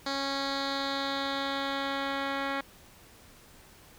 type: tone with low-pass filter sweep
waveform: 10% pulse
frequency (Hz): 275.3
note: C#4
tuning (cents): -12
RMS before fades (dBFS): -32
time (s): 0.06-2.61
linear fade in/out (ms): 5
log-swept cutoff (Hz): 4800 to 2700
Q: 3
effects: pink hiss -55 dBFS RMS until 3.98 s